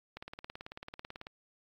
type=click train; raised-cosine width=0.3 ms; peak=-27 dBFS; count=21; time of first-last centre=0.17-1.269 s; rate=18.2 Hz; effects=AAC 64 kbps